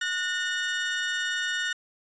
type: tone pair together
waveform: 30% pulse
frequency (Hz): 1462 / 1823.1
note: F#6 / A#6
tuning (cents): -21 / -39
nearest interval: major third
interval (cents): 382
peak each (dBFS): -26 / -27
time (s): 0.01-1.73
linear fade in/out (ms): 5
effects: resampled to 16000 Hz